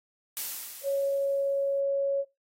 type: noise with exponential decay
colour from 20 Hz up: blue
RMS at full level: -31 dBFS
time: 0.37-1.8 s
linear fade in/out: 0 ms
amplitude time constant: 310 ms
type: tone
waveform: sine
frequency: 554.4 Hz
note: C#5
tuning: in tune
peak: -24 dBFS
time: 0.83-2.25 s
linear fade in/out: 50 ms
effects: noise-tail reverb RT60 0.2 s tail -18 dB re dry + AAC 48 kbps